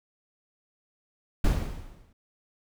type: noise with exponential decay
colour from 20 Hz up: brown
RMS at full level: -20 dBFS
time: 1.44-2.13 s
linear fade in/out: 5 ms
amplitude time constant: 150 ms
effects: none